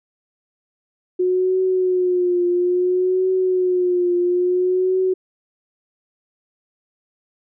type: tone with vibrato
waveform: sine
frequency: 363.2 Hz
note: F#4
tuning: 32 cents flat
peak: -15 dBFS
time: 1.19-5.14 s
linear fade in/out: 10 ms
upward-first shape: triangle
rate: 0.59 Hz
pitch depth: 56 cents each way
effects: none